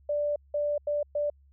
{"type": "tone bursts at uneven times", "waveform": "sine", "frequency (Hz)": 587.3, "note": "D5", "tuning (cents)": 0, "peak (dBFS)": -25, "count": 4, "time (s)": [[0.09, 0.36], [0.54, 0.78], [0.87, 1.03], [1.15, 1.3]], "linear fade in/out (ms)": 5, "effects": ["added 69 Hz sine -56 dBFS peak until 1.52 s"]}